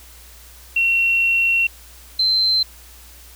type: tone pair in turn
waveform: sine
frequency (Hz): 2728 / 4099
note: F7 / C8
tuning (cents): -41 / -36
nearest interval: perfect fifth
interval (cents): 705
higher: second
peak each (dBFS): -14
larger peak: neither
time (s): 0.76-1.67 / 2.19-2.63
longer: first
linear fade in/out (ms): 5
effects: added 60 Hz sine -44 dBFS peak until 3.35 s + white hiss -45 dBFS RMS until 3.35 s